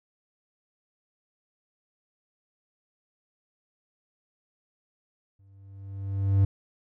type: tone with exponential growth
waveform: triangle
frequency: 98 Hz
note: G2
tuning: in tune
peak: -14 dBFS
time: 5.39-6.45 s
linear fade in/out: 5 ms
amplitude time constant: 230 ms
effects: none